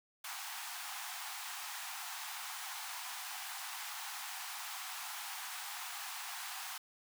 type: high-pass noise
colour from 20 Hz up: pink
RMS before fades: -44 dBFS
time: 0.24-6.78 s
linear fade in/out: 5 ms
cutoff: 730 Hz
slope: 96 dB/octave
effects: none